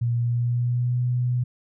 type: tone with pitch glide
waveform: sine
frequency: 118.7 to 123.6 Hz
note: A#2 to B2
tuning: +32 to +2 cents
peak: -20 dBFS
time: 0.01-1.44 s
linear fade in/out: 10 ms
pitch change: +70 cents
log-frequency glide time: 0.17-1 s
effects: none